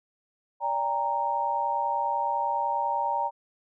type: tone cluster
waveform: sine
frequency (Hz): 580 / 799 / 929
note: D5 / G5 / A#5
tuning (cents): -22 / +33 / -6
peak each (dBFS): -34 / -30 / -26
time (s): 0.6-3.31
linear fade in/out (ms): 50
effects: none